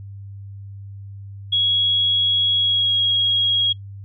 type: tone with pitch glide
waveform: sine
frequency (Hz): 3327 to 3294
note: G#7 to G#7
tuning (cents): +2 to -15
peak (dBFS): -15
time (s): 1.52-3.73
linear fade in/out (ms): 10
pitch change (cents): -17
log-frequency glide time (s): 2.55-3.01
effects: noise-tail reverb RT60 0.1 s tail -21 dB re dry + added 99 Hz sine -33 dBFS peak until 4.04 s